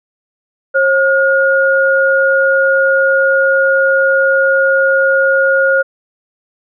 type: tone pair together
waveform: sine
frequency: 539.9 / 1431 Hz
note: C#5 / F6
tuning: -46 / +42 cents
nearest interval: octave + perfect fourth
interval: 1688 cents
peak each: -11 dBFS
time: 0.74-5.83 s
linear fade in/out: 20 ms
effects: none